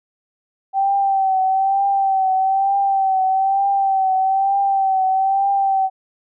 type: tone with vibrato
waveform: sine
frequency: 775 Hz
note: G5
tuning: 20 cents flat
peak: -14 dBFS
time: 0.73-5.9 s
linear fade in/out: 50 ms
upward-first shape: triangle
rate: 1.1 Hz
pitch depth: 46 cents each way
effects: none